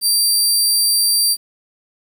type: tone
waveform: 20% pulse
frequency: 4699 Hz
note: D8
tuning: in tune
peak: -7 dBFS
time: 0.01-1.37 s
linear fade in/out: 50 ms
effects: 8-bit